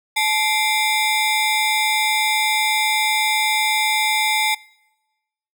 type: ring-modulated tone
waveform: 25% pulse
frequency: 1480 Hz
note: F#6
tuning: in tune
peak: -10 dBFS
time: 0.16-4.55 s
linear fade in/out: 10 ms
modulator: 614 Hz
effects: noise-tail reverb RT60 1.0 s tail -24 dB re dry